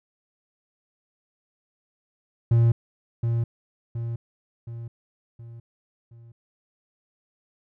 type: tone with echo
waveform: triangle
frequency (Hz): 116.54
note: A#2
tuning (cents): 0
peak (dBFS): -13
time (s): 2.51-2.72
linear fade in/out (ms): 5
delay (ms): 720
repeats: 5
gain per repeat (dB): -6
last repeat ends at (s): 6.32
effects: none